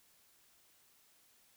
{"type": "silence", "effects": ["white hiss -68 dBFS RMS until 1.56 s"]}